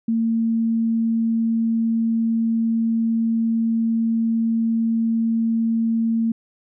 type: tone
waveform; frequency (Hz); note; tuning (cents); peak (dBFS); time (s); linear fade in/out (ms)
sine; 227.2; A#3; -44; -17; 0.08-6.32; 5
effects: none